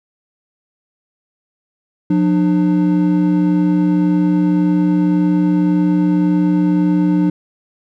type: tone pair together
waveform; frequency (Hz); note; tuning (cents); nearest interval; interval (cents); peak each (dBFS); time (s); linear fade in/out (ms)
triangle; 178.19 / 300; F3 / D4; +35 / +37; major sixth; 902; -12; 2.1-7.3; 5
effects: none